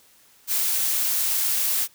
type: noise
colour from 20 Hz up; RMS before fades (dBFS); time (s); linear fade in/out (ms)
blue; -23; 0.47-1.88; 50
effects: white hiss -56 dBFS RMS until 1.94 s